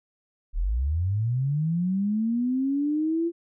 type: linear sweep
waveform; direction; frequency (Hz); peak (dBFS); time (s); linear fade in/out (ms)
sine; up; 33.88 to 343.3; -22; 0.53-3.32; 50
effects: none